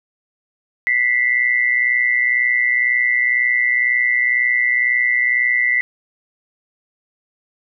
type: tone pair together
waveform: sine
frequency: 1971 / 2093 Hz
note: B6 / C7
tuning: -4 / 0 cents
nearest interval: minor second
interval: 104 cents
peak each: -15 / -19 dBFS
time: 0.87-5.81 s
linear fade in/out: 0 ms
effects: none